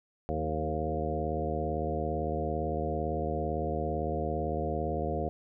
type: harmonic tone with a mistuned harmonic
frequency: 77.78 Hz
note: D#2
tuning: in tune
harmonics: 1 / 2 / 3 / 4 / 5 / 6 / 7 / 9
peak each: -35 / -38 / -40 / -40 / -38 / -37 / -37 / -36 dBFS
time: 0.29-5.29 s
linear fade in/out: 0 ms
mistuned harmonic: 3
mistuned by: -30 cents
effects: none